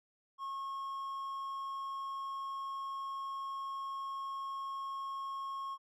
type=tone; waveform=triangle; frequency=1088 Hz; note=C#6; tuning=33 cents flat; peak=-36 dBFS; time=0.38-5.78 s; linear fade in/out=50 ms; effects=none